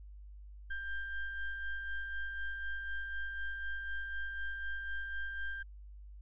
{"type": "ring-modulated tone", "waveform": "triangle", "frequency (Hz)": 794, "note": "G5", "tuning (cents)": 22, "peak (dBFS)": -31, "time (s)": [0.7, 5.63], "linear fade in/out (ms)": 10, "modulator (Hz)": 792, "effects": ["added 50 Hz sine -48 dBFS peak until 6.21 s", "resampled to 8000 Hz"]}